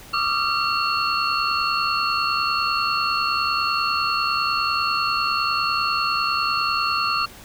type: tone cluster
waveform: sine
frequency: 1158 / 1228 / 1369 / 2739 / 4357 Hz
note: D6 / D#6 / F6 / F7 / C#8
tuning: -25 / -23 / -35 / -34 / -31 cents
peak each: -26 dBFS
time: 0.13-7.26 s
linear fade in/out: 10 ms
effects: pink hiss -43 dBFS RMS until 7.44 s